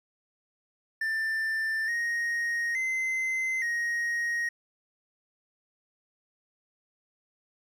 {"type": "tone with pitch steps", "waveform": "triangle", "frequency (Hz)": [1780, 1871, 2063, 1878], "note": ["A6", "A#6", "C7", "A#6"], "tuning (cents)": [20, 6, -25, 12], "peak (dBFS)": -25, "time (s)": [1.01, 4.49], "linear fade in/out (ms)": 5, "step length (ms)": 870, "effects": ["11-bit"]}